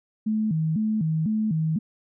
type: tone with vibrato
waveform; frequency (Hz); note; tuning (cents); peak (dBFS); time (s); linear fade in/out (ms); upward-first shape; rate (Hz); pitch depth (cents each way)
sine; 185.3; F#3; +3; -21; 0.26-1.79; 10; square; 2; 270
effects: none